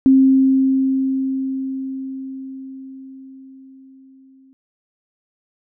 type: tone with exponential decay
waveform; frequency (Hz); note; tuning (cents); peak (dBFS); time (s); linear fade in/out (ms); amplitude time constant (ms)
sine; 265.9; C4; +28; -7; 0.06-4.53; 0; 970
effects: none